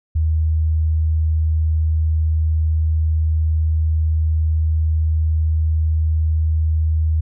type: tone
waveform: sine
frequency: 78.9 Hz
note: D#2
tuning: 25 cents sharp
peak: -14 dBFS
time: 0.15-7.21 s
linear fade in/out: 10 ms
effects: none